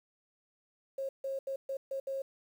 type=tone bursts at uneven times; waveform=sine; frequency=541 Hz; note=C#5; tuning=42 cents flat; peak=-33 dBFS; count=6; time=0.98-1.09 / 1.24-1.39 / 1.47-1.56 / 1.69-1.77 / 1.91-2 / 2.07-2.22 s; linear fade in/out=5 ms; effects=10-bit